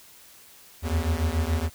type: beating tone pair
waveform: square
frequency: 77.7 / 84.7 Hz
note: D#2 / E2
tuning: -2 / +48 cents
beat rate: 7 Hz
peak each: -26 / -27 dBFS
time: 0.82-1.7 s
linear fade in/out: 50 ms
effects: white hiss -51 dBFS RMS until 1.74 s